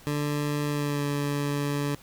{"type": "tone with pitch glide", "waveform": "20% pulse", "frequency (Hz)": [146.83, 143.89], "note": ["D3", "D3"], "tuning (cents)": [0, -35], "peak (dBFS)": -21, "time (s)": [0.07, 1.95], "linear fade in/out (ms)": 0, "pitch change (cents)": -35, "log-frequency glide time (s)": [0.68, 1.05], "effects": ["pink hiss -52 dBFS RMS until 2.02 s"]}